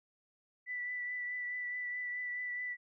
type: tone with vibrato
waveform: sine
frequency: 1975.5 Hz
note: B6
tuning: in tune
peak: -36 dBFS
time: 0.66-2.77 s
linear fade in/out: 50 ms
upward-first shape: triangle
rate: 4.7 Hz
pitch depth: 19 cents each way
effects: none